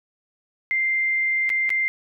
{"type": "tone with dropouts", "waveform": "sine", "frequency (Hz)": 2093, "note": "C7", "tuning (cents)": 0, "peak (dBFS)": -19, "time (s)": [0.71, 1.88], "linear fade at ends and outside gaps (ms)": 0, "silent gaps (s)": [[1.493, 1.501], [1.693, 1.703]], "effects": []}